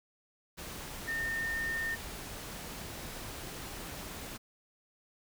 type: tone in noise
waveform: sine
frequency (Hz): 1820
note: A#6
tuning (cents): -42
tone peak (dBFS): -32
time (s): 1.07-1.96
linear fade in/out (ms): 20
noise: pink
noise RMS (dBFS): -43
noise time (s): 0.57-4.38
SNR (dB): +8
effects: none